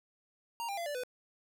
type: tone with pitch steps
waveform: square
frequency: 932.3 / 797.7 / 682.5 / 583.9 / 499.6 Hz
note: A#5 / G5 / F5 / D5 / B4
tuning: 0 / +30 / -40 / -10 / +20 cents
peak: -36 dBFS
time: 0.6-1.035 s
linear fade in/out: 0 ms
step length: 87 ms
effects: none